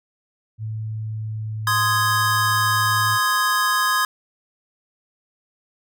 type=tone with pitch glide; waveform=sine; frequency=109.5 to 108.18 Hz; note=A2 to A2; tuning=-8 to -29 cents; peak=-25 dBFS; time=0.58-3.19 s; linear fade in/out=50 ms; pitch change=-21 cents; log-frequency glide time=0.73-2.13 s
type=chord; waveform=square; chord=Ab major; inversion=first; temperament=equal with one note detuned; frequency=1040.5 / 1244.5 / 1661.2 Hz; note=C6 / Eb6 / Ab6; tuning=-10 / 0 / 0 cents; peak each=-23 / -23 / -22 dBFS; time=1.67-4.05 s; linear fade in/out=2 ms
effects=none